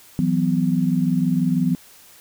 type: chord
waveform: sine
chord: E suspended second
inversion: none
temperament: equal with one note detuned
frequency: 164.81 / 185 / 251 Hz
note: E3 / F#3 / B3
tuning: 0 / 0 / +28 cents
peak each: -21 dBFS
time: 0.19-1.75 s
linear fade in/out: 0 ms
effects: white hiss -48 dBFS RMS until 2.2 s